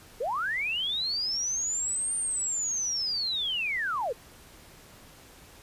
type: linear two-way sweep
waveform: sine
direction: up then down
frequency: 421.7 to 8960 to 421.7 Hz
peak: -27 dBFS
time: 0.2-4.13 s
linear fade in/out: 10 ms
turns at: 2.16 s
effects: pink hiss -52 dBFS RMS until 5.62 s + resampled to 32000 Hz